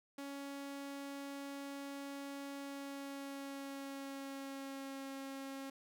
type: tone with pitch glide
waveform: sawtooth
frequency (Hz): 279.2 to 271.7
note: C#4 to C#4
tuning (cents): +13 to -35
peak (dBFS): -40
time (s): 0.18-5.7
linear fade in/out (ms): 5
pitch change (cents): -48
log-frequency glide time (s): 2.56-5.06
effects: none